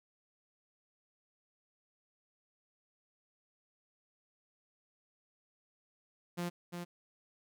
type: tone with echo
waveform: sawtooth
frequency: 174.61 Hz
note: F3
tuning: in tune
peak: -31 dBFS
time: 6.37-6.5 s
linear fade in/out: 20 ms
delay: 350 ms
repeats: 1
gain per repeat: -5 dB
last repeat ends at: 6.85 s
effects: none